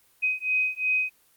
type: beating tone pair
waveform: sine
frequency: 2514 / 2516.8 Hz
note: D#7 / D#7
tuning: +17 / +19 cents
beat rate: 2.8 Hz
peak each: -26 dBFS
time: 0.22-1.1 s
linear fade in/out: 20 ms
effects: white hiss -62 dBFS RMS until 1.36 s + Opus 24 kbps